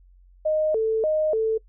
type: tone with vibrato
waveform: sine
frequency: 523.3 Hz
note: C5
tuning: in tune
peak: -19 dBFS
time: 0.45-1.58 s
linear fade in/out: 10 ms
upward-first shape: square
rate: 1.7 Hz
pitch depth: 290 cents each way
effects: noise-tail reverb RT60 0.1 s tail -23 dB re dry + added 45 Hz sine -50 dBFS peak until 1.68 s